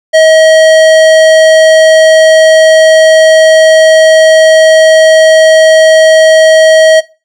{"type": "tone with hard clipping", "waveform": "sine", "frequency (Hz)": 636, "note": "D#5", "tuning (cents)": 38, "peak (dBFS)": -3, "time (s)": [0.13, 7.01], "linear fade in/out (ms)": 20, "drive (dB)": 17, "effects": ["noise-tail reverb RT60 0.3 s tail -19 dB re dry"]}